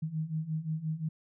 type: beating tone pair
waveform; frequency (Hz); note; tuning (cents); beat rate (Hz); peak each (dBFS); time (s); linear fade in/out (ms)
sine; 154.3 / 160; D#3 / D#3; -14 / +49; 5.7; -36 / -33; 0.02-1.09; 10
effects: none